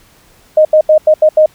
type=tone bursts at uneven times; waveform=sine; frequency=619 Hz; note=D#5; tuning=9 cents flat; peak=-3 dBFS; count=6; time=0.57-0.65 / 0.73-0.81 / 0.89-0.98 / 1.07-1.14 / 1.22-1.29 / 1.37-1.46 s; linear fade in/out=5 ms; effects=pink hiss -47 dBFS RMS until 1.54 s